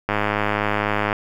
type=click train; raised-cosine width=0.5 ms; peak=-5 dBFS; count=109; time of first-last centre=0.09-1.128 s; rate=104 Hz; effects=7-bit